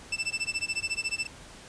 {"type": "tone with tremolo", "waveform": "sawtooth", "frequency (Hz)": 2655, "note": "E7", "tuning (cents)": 12, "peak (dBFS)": -22, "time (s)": [0.12, 1.27], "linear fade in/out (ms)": 5, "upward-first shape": "sine", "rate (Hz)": 14, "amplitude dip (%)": 100, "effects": ["pink hiss -48 dBFS RMS until 1.68 s", "resampled to 22050 Hz"]}